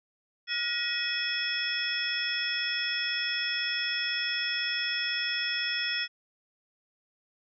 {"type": "tone cluster", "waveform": "sine", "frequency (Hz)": [1434, 1902, 2526, 3364, 5290], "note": ["F6", "A#6", "D#7", "G#7", "E8"], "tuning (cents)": [45, 34, 26, 22, 5], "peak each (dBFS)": [-38, -33, -35, -33, -34], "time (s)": [0.47, 6.08], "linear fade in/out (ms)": 50, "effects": []}